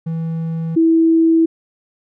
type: tone pair in turn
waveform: triangle / sine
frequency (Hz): 163.4 / 326.8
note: E3 / E4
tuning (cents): -15 / -15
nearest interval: octave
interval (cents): 1200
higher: second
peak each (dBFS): -17 / -9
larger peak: second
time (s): 0.06-0.76 / 0.76-1.46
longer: neither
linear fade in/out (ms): 10
effects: none